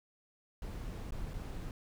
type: noise with dropouts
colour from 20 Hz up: brown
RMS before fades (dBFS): -41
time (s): 0.62-1.71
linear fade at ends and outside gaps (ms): 1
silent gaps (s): 1.107-1.122 / 1.335-1.339
effects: none